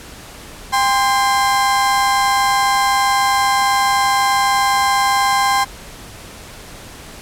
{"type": "tone pair together", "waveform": "35% pulse", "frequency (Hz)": [798, 1041.4], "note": ["G5", "C6"], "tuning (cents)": [31, -8], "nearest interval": "perfect fourth", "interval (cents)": 461, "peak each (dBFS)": [-14, -14], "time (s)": [0.72, 5.65], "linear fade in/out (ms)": 20, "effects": ["pink hiss -36 dBFS RMS until 7.21 s", "low-pass 12000 Hz 12 dB/octave"]}